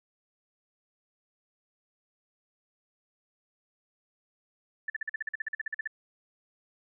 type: tone bursts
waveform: sine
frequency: 1760 Hz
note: A6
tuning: in tune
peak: -29 dBFS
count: 16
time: 4.88-5.875 s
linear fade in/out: 5 ms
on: 20 ms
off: 45 ms
effects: none